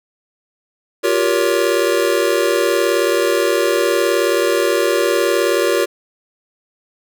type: chord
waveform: square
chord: G half-diminished seventh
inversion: third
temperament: just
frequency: 352.8 / 392 / 470.4 / 564.5 Hz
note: F4 / G4 / Bb4 / Db5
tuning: +18 / 0 / +16 / +31 cents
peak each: -20 dBFS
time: 1.03-5.86 s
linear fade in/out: 20 ms
effects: none